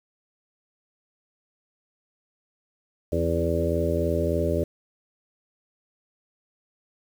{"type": "harmonic tone with a mistuned harmonic", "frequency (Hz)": 83.4, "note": "E2", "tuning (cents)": 21, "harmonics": [1, 2, 3, 4, 5, 6, 7], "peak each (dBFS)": [-27, -31, -32, -30, -29, -31, -28], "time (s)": [3.12, 4.64], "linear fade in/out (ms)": 5, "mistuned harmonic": 3, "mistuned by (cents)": 34, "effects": ["8-bit"]}